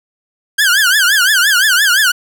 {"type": "tone with vibrato", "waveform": "sawtooth", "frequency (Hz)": 1568, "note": "G6", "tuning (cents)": 0, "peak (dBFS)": -5, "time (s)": [0.58, 2.12], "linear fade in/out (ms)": 10, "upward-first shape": "triangle", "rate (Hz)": 5.8, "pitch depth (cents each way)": 220, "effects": []}